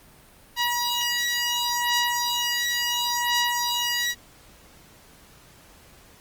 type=beating tone pair; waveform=10% pulse; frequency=961 / 961.71 Hz; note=B5 / B5; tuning=-48 / -46 cents; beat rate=0.71 Hz; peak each=-17 dBFS; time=0.56-4.15 s; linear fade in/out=50 ms; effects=pink hiss -52 dBFS RMS until 6.2 s + Opus 32 kbps